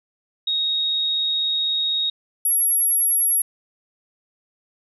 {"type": "tone pair in turn", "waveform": "sine", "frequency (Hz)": [3756, 11255], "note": ["A#7", "F9"], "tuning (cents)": [12, 12], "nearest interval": "octave + perfect fifth", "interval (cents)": 1900, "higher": "second", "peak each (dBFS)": [-19, -16], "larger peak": "second", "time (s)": [[0.47, 2.1], [2.45, 3.42]], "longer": "first", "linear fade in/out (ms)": 5, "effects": []}